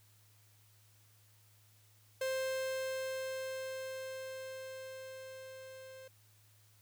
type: tone with level ramp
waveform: 45% pulse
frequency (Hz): 525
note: C5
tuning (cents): +6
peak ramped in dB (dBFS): -33 to -50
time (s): 2.21-6.08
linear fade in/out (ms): 5
effects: added 105 Hz sine -65 dBFS peak until 6.81 s + white hiss -68 dBFS RMS until 6.81 s